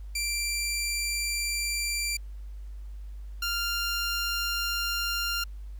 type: tone pair in turn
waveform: 15% pulse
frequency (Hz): 2356 / 1394.8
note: D7 / F6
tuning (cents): +5 / -3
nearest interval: major sixth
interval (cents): 908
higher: first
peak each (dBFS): -21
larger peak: neither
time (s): 0.15-2.17 / 3.42-5.44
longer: neither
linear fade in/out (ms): 5
effects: added 50 Hz sine -37 dBFS peak until 5.79 s + pink hiss -65 dBFS RMS until 5.79 s